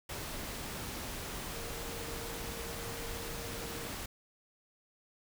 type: tone in noise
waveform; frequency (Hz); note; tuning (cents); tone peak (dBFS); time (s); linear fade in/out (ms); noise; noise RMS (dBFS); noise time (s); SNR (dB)
sine; 463.4; A#4; -10; -47; 1.54-3.88; 5; pink; -41; 0.09-4.06; -9
effects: none